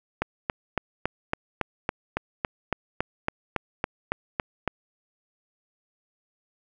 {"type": "click train", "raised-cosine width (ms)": 0.5, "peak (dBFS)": -9, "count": 17, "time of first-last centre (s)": [0.22, 4.677], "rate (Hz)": 3.59, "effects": []}